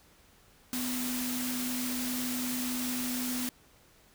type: tone in noise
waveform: sine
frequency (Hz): 249.7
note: B3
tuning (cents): +19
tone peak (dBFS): -33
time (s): 0.73-3.49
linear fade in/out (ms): 0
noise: white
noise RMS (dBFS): -36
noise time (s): 0.73-3.49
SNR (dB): 0
effects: pink hiss -61 dBFS RMS until 4.14 s